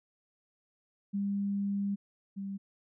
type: tone pair in turn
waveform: sine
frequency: 200.1 / 196.66 Hz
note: G3 / G3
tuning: +36 / +6 cents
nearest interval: unison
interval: 30 cents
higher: first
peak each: -29 / -35 dBFS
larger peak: first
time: 1.13-1.96 / 2.36-2.58 s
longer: first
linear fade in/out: 20 ms
effects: none